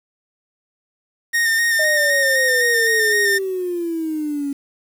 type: tone with vibrato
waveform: 45% pulse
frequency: 1834 Hz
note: A#6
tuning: 29 cents flat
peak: -15 dBFS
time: 1.33-3.39 s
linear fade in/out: 20 ms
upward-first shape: square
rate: 3.9 Hz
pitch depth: 24 cents each way
type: exponential sweep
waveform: sine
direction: down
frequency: 625 to 277.2 Hz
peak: -20 dBFS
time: 1.79-4.53 s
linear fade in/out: 5 ms
effects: 7-bit